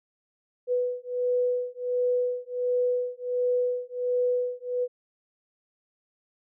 sine beating tone pair, 493.9 / 495.3 Hz, B4 / B4, 0 / +5 cents, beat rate 1.4 Hz, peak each -27 dBFS, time 0.67-4.88 s, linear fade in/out 50 ms, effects none

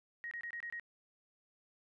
sine tone bursts, 1882 Hz, A#6, 16 cents sharp, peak -40 dBFS, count 6, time 0.24-0.797 s, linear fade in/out 0 ms, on 72 ms, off 25 ms, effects none

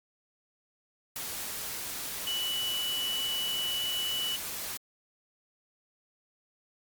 sine tone in noise, 2960 Hz, F#7, in tune, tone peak -30 dBFS, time 2.27-4.36 s, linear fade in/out 0 ms, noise white, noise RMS -37 dBFS, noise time 1.16-4.77 s, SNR +4 dB, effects Opus 48 kbps

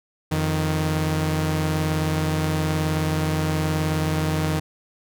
sawtooth tone pair together, 87.4 / 155.82 Hz, F2 / D#3, +2 / +3 cents, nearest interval minor seventh, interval 1001 cents, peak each -22 / -18 dBFS, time 0.31-4.6 s, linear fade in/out 10 ms, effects none

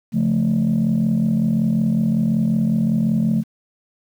sine chord, Db augmented, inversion none, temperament equal, 138.59 / 174.61 / 220 Hz, Db3 / F3 / A3, 0 / 0 / 0 cents, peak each -22 / -19 / -16 dBFS, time 0.12-3.44 s, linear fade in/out 50 ms, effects tanh soft clip ceiling -11 dBFS + 8-bit

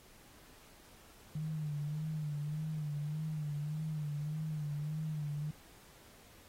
sine tone with vibrato, 151.4 Hz, D#3, 47 cents flat, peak -35 dBFS, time 1.35-5.51 s, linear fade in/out 5 ms, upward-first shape sine, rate 1.7 Hz, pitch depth 62 cents each way, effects pink hiss -60 dBFS RMS until 6.48 s + AAC 48 kbps

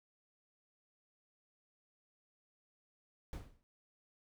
brown noise with exponential decay, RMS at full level -39 dBFS, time 3.33-3.63 s, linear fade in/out 0 ms, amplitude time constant 65 ms, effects none

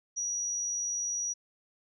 sine tone, 5800 Hz, F#8, 35 cents flat, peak -30 dBFS, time 0.16-1.34 s, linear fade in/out 20 ms, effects none

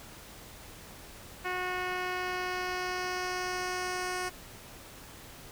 10% pulse tone with low-pass filter sweep, 364.5 Hz, F#4, 26 cents flat, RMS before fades -34 dBFS, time 1.44-4.3 s, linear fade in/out 20 ms, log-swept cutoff 2600 to 8900 Hz, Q 1.3, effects pink hiss -49 dBFS RMS until 5.51 s

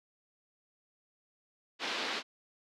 white band-pass noise, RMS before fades -36 dBFS, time 1.79-2.23 s, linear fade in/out 50 ms, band 230 to 4200 Hz, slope 24 dB/octave, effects none

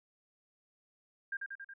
sine tone with echo, 1600 Hz, G6, 35 cents sharp, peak -34 dBFS, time 1.32-1.37 s, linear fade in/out 5 ms, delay 92 ms, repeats 4, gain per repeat -3 dB, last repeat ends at 1.738 s, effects none

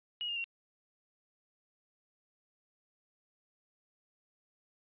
sine tone with pitch steps, 2895 / 2821 / 2748 Hz, F#7 / F7 / F7, -38 / +17 / -29 cents, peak -34 dBFS, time 0.21-0.441 s, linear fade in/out 0 ms, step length 77 ms, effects resampled to 8000 Hz

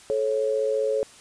sine tone pair together, 433.9 / 549 Hz, A4 / C#5, -24 / -17 cents, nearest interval major third, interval 407 cents, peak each -24 dBFS, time 0.1-1.03 s, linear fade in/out 0 ms, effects white hiss -49 dBFS RMS until 1.2 s + resampled to 22050 Hz

